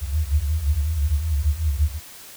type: tone cluster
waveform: sine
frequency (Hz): 68.3 / 71.1 / 77.1 / 82.6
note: C#2 / C#2 / D#2 / E2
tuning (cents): -25 / +45 / -15 / +4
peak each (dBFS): -27 / -24 / -22 / -27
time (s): 0.01-2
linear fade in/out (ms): 50
effects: white hiss -42 dBFS RMS until 2.36 s